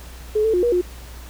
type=tone with pitch steps; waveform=sine; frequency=427.4 / 442.8 / 357.9 / 478.6 / 357.4 Hz; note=G#4 / A4 / F4 / A#4 / F4; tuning=+50 / +11 / +42 / +46 / +40 cents; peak=-15 dBFS; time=0.35-0.815 s; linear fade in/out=10 ms; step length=93 ms; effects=added 60 Hz sine -36 dBFS peak until 1.29 s + pink hiss -43 dBFS RMS until 1.29 s